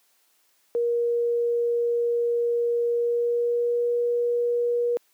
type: tone with pitch glide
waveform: sine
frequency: 473.4 to 478.6 Hz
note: A#4 to A#4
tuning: +27 to +46 cents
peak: -20 dBFS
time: 0.75-4.97 s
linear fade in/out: 0 ms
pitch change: +19 cents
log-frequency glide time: 2.9-3.89 s
effects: white hiss -65 dBFS RMS until 5.13 s + high-pass 300 Hz 12 dB/octave